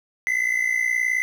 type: tone pair together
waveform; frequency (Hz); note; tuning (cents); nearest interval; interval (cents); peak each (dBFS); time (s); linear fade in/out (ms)
triangle; 2004 / 2063; B6 / C7; +25 / -25; minor second; 50; -21 / -21; 0.27-1.22; 0
effects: 8-bit